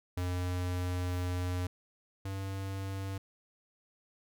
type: tone pair in turn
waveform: square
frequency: 89.9 / 97.03 Hz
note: F#2 / G2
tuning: -49 / -17 cents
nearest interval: minor second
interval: 132 cents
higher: second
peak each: -32 / -36 dBFS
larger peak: first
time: 0.17-1.67 / 2.25-3.18 s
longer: first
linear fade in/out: 5 ms
effects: none